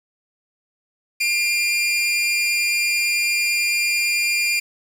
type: tone with amplitude modulation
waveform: sawtooth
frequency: 2397 Hz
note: D7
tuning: 35 cents sharp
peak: -12 dBFS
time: 1.2-4.6 s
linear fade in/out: 10 ms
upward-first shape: sine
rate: 298 Hz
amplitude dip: 50%
effects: low-pass 12000 Hz 12 dB/octave + 7-bit